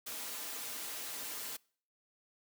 white noise with comb filter, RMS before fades -42 dBFS, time 0.06-1.57 s, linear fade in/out 10 ms, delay 5.4 ms, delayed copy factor -0.6, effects noise-tail reverb RT60 0.5 s tail -25 dB re dry + high-pass 200 Hz 12 dB/octave

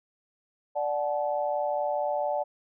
sine chord, D major, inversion none, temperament equal with one note detuned, 587.3 / 740 / 864.4 Hz, D5 / F#5 / A5, 0 / 0 / -31 cents, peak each -28 / -31 / -32 dBFS, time 0.75-2.44 s, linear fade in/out 20 ms, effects none

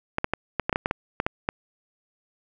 clicks, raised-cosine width 0.5 ms, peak -8 dBFS, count 12, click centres 0.184 / 0.244 / 0.336 / 0.597 / 0.695 / 0.728 / 0.759 / 0.859 / 0.911 / 1.201 / 1.265 / 1.489 s, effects none

